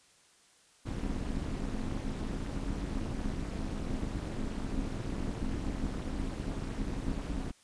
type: noise with amplitude modulation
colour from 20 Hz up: brown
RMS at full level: -31 dBFS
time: 0.85-7.52 s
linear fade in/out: 20 ms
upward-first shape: sine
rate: 235 Hz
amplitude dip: 95%
effects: white hiss -63 dBFS RMS until 7.63 s + resampled to 22050 Hz